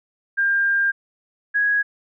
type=tone pair in turn; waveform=sine; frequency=1600 / 1659.6 Hz; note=G6 / G#6; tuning=+35 / -2 cents; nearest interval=minor second; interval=63 cents; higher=second; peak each=-16 dBFS; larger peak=neither; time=0.37-0.92 / 1.54-1.83 s; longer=first; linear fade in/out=20 ms; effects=none